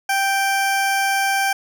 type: tone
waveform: 20% pulse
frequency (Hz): 784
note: G5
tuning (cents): 0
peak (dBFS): -12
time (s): 0.09-1.53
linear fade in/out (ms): 5
effects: none